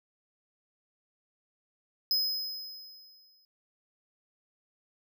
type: tone with exponential decay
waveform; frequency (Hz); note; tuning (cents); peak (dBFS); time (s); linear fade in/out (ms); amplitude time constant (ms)
square; 5070; D#8; +32; -24; 2.11-3.45; 1; 290
effects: none